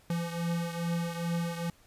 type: beating tone pair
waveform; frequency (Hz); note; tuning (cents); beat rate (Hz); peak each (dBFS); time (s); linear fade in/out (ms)
square; 169.2 / 171.6; E3 / F3; +45 / -30; 2.4; -32 / -37; 0.1-1.7; 2
effects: pink hiss -62 dBFS RMS until 1.86 s + resampled to 32000 Hz